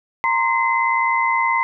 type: tone cluster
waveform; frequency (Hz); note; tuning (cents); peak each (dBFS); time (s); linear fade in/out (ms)
sine; 929 / 1048 / 2051; A#5 / C6 / C7; -6 / +2 / -35; -20; 0.24-1.63; 0
effects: none

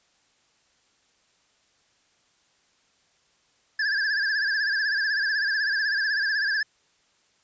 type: tone with vibrato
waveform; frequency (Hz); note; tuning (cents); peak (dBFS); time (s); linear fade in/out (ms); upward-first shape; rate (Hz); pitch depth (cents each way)
square; 1661.2; G#6; 0; -23; 3.79-6.63; 5; sine; 16; 93
effects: white hiss -65 dBFS RMS until 7.43 s + resampled to 16000 Hz

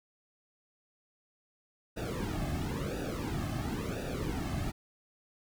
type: noise with flanger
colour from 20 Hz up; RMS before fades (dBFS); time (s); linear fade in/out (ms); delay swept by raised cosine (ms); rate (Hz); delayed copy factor
brown; -35; 1.96-4.72; 20; 0.93 to 2.13; 0.97; -1
effects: none

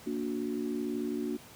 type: chord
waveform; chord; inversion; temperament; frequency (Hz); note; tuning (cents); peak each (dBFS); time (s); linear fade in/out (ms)
sine; Bb augmented; none; just; 233.1 / 291.4 / 364.2; Bb3 / D4 / F#4; 0 / -13 / -27; -35 / -35 / -36; 0.06-1.37; 10
effects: pink hiss -52 dBFS RMS until 1.55 s + high-pass 80 Hz 12 dB/octave

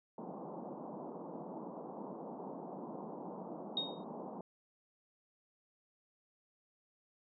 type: band-pass noise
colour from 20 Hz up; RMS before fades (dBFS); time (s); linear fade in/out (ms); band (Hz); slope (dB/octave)
pink; -46; 0.18-4.41; 2; 170 to 1000; 48
type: tone with exponential decay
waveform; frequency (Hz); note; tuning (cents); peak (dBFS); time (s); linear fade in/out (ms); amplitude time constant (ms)
sine; 3729; A#7; 0; -30; 3.77-4.04; 2; 58
effects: none

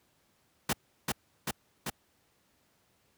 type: noise with echo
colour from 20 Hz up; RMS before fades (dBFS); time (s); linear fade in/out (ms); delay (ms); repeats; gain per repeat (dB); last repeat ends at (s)
pink; -28; 0.69-0.73; 5; 390; 3; -2; 1.9
effects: pink hiss -70 dBFS RMS until 3.17 s + high-pass 80 Hz 12 dB/octave

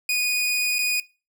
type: tone with dropouts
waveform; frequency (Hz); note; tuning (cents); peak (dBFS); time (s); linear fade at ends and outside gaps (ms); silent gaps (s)
sawtooth; 2472; D#7; -12; -17; 0.09-1; 2; 0.785-0.789
effects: noise-tail reverb RT60 0.3 s tail -21 dB re dry

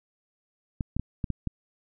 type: clicks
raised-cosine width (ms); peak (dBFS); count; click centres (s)
5; -16; 6; 0.808 / 0.966 / 0.996 / 1.242 / 1.303 / 1.473
effects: none

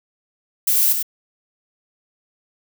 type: noise with echo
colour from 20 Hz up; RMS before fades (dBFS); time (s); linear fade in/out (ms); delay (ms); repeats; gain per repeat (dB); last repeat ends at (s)
violet; -17; 0.67-0.93; 5; 98; 1; -5; 1.028
effects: none

